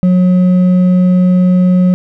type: tone with hard clipping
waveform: sine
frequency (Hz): 181.6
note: F#3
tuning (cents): -32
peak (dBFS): -7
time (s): 0.03-1.94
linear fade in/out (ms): 0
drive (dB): 4
effects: none